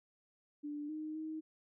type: tone with pitch steps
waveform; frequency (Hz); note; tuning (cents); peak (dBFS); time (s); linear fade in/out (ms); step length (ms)
sine; 294.2 / 309.2 / 314.3; D4 / D#4 / D#4; +3 / -11 / +18; -39; 0.63-1.41; 20; 260
effects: none